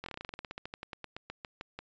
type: slowing click train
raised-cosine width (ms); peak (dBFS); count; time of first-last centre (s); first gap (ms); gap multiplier
0.3; -24; 24; 0.04-1.79; 22; 1.1
effects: resampled to 16000 Hz